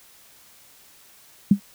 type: tone with exponential decay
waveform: sine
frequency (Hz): 200.2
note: G3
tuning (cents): +37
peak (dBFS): -7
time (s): 1.51-1.6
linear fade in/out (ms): 5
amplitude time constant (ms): 18
effects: white hiss -52 dBFS RMS until 1.74 s